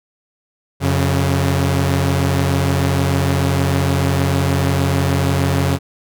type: tone pair together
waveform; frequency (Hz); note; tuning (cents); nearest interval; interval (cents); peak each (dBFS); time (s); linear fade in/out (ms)
sawtooth; 90 / 138.29; F#2 / C#3; -47 / -4; perfect fifth; 743; -13; 0.8-5.79; 50
effects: none